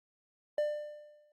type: tone with exponential decay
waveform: triangle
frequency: 596 Hz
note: D5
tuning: 25 cents sharp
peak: -24 dBFS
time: 0.58-1.32 s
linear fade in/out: 2 ms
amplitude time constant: 160 ms
effects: Opus 48 kbps